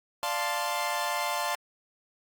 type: chord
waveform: sawtooth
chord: D minor seventh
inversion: none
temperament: equal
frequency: 587.3 / 698.5 / 880 / 1046.5 Hz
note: D5 / F5 / A5 / C6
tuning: 0 / 0 / 0 / 0 cents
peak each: -32 / -30 / -29 / -29 dBFS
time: 0.23-1.55 s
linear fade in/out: 0 ms
effects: Opus 48 kbps